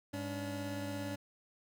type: tone pair together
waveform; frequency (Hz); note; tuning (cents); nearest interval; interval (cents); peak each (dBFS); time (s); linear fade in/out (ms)
25% pulse; 100.87 / 285.3; G2 / C#4; +50 / +50; octave + tritone; 1800; -38 / -36; 0.13-1.16; 10
effects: none